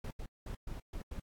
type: noise bursts at uneven times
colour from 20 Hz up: brown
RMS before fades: -41 dBFS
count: 6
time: 0.04-0.11 / 0.19-0.26 / 0.46-0.55 / 0.67-0.8 / 0.93-1.02 / 1.11-1.2 s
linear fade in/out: 5 ms
effects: AAC 64 kbps